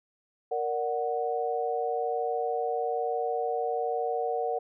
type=chord; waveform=sine; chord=Bb augmented; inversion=none; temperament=equal; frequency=466.2 / 587.3 / 740 Hz; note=Bb4 / D5 / F#5; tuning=0 / 0 / 0 cents; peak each=-30 / -35 / -30 dBFS; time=0.51-4.59 s; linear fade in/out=10 ms; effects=none